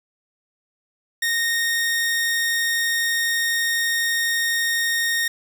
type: tone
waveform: sawtooth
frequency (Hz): 1852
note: A#6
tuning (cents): -12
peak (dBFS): -16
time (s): 1.22-5.28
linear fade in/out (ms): 5
effects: 7-bit